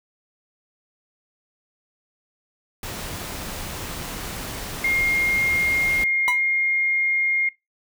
pink noise, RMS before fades -32 dBFS, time 2.83-6.04 s, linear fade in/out 2 ms
sine tone, 2130 Hz, C7, 30 cents sharp, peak -18 dBFS, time 4.84-7.49 s, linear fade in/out 5 ms
40% pulse tone with exponential decay, 984 Hz, B5, 7 cents flat, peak -17 dBFS, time 6.28-6.41 s, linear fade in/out 0 ms, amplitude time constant 27 ms
effects noise-tail reverb RT60 0.2 s tail -21 dB re dry

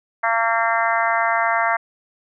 harmonic tone, 228.4 Hz, A#3, 35 cents flat, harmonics 3 / 4 / 5 / 6 / 7 / 8 / 9, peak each -22 / -23 / -24 / -25 / -25 / -26 / -27 dBFS, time 0.23-1.77 s, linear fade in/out 10 ms, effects none

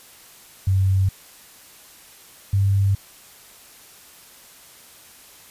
sine tone pair in turn, 95.5 / 98.58 Hz, G2 / G2, -45 / +10 cents, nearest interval minor second, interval 55 cents, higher second, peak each -15 dBFS, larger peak neither, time 0.67-1.09 / 2.53-2.95 s, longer neither, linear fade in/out 5 ms, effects white hiss -47 dBFS RMS until 5.5 s + resampled to 32000 Hz

